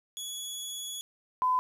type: tone pair in turn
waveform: 20% pulse / sine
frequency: 3378 / 1012.4 Hz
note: G#7 / B5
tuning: +29 / +43 cents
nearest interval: octave + major sixth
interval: 2086 cents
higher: first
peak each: -30 / -23 dBFS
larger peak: second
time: 0.17-1.01 / 1.42-1.59 s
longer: first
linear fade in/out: 0 ms
effects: 10-bit